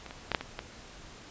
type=clicks; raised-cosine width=0.3 ms; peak=-25 / -25 / -13 / -8 / -20 / -19 dBFS; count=6; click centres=0.063 / 0.109 / 0.317 / 0.348 / 0.41 / 0.591 s; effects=pink hiss -49 dBFS RMS until 1.3 s + resampled to 16000 Hz